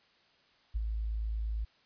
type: tone with ADSR envelope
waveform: sine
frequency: 54.4 Hz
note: A1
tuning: 19 cents flat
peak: -27 dBFS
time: 0.74-1.65 s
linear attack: 22 ms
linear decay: 20 ms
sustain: -4 dB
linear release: 11 ms
effects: white hiss -66 dBFS RMS until 1.85 s + resampled to 11025 Hz